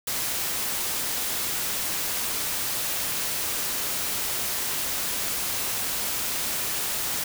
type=noise; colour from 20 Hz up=white; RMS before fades=-28 dBFS; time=0.07-7.24 s; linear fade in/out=5 ms; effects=none